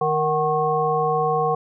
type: harmonic tone with a mistuned harmonic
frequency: 155.6 Hz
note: D#3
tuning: in tune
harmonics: 1 / 3 / 5 / 7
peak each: -28 / -22 / -22 / -24 dBFS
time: 0.01-1.55 s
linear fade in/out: 5 ms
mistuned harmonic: 5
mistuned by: -64 cents
effects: none